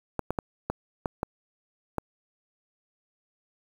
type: clicks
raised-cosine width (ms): 1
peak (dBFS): -13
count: 7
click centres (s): 0.193 / 0.306 / 0.388 / 0.7 / 1.058 / 1.231 / 1.983
effects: 7-bit